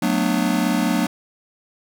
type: chord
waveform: square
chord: B minor seventh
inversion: second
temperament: just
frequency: 185.21 / 222.2 / 246.9 / 296.3 Hz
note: F#3 / A3 / B3 / D4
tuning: +2 / +17 / 0 / +15 cents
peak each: -24 dBFS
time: 0.02-1.07 s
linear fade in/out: 5 ms
effects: none